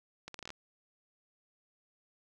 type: accelerating click train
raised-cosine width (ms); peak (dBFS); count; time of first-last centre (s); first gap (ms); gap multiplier
0.2; -26; 8; 0.28-0.504; 63; 0.76
effects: none